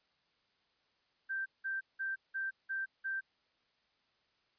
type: tone bursts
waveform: sine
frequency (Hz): 1568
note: G6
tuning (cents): 0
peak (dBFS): -34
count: 6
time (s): 1.29-3.21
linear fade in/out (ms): 20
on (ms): 170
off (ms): 180
effects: white hiss -75 dBFS RMS until 4.58 s + resampled to 11025 Hz